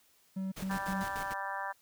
triangle tone bursts, 190.7 Hz, G3, 47 cents flat, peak -31 dBFS, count 3, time 0.36-1.036 s, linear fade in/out 10 ms, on 160 ms, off 98 ms
pink noise with tremolo, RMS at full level -43 dBFS, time 0.56-1.34 s, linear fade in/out 10 ms, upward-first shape square, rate 6.7 Hz, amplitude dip 65%
harmonic tone, 196 Hz, G3, in tune, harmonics 3 / 4 / 5 / 6 / 7 / 8 / 9, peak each -46 / -41 / -39 / -44 / -48 / -42 / -43 dBFS, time 0.69-1.73 s, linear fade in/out 20 ms
effects white hiss -67 dBFS RMS until 1.81 s

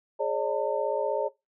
sine tone cluster, 418.3 / 545 / 601 / 901 Hz, G#4 / C#5 / D5 / A5, +12 / -29 / +40 / +41 cents, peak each -31 / -28 / -30 / -32 dBFS, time 0.19-1.29 s, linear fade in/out 20 ms, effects noise-tail reverb RT60 0.2 s tail -20 dB re dry

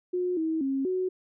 sine tone with pitch steps, 360.6 / 320.4 / 270.2 / 370.1 Hz, F#4 / E4 / C#4 / F#4, -45 / -49 / -44 / 0 cents, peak -25 dBFS, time 0.13-1.09 s, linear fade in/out 10 ms, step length 240 ms, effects none

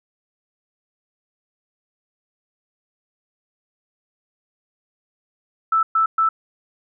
sine tone bursts, 1318.5 Hz, E6, in tune, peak -14 dBFS, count 3, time 5.72-6.29 s, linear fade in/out 5 ms, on 110 ms, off 120 ms, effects none

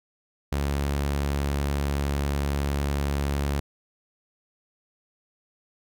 sawtooth tone, 70.8 Hz, C#2, 37 cents sharp, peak -20 dBFS, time 0.52-3.6 s, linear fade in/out 5 ms, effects none

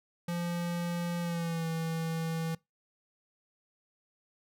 square tone with pitch glide, 172.7 to 163.38 Hz, F3 to E3, -19 to -15 cents, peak -32 dBFS, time 0.28-2.55 s, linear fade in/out 5 ms, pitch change -96 cents, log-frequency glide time 1.21-1.67 s, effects noise-tail reverb RT60 0.2 s tail -23 dB re dry

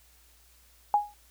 sine tone with exponential decay, 828 Hz, G#5, 5 cents flat, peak -16 dBFS, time 0.94-1.14 s, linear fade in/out 1 ms, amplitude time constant 42 ms, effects added 59 Hz sine -61 dBFS peak until 1.3 s + white hiss -61 dBFS RMS until 1.3 s

